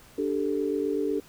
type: chord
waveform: sine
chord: D suspended fourth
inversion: none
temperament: equal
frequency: 293.7 / 392 / 440 Hz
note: D4 / G4 / A4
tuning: 0 / 0 / 0 cents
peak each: -29 dBFS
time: 0.18-1.2 s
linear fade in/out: 5 ms
effects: pink hiss -53 dBFS RMS until 1.28 s